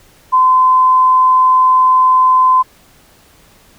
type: tone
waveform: sine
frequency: 1026 Hz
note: C6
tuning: 34 cents flat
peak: -6 dBFS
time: 0.32-2.63 s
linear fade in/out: 20 ms
effects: pink hiss -47 dBFS RMS until 3.78 s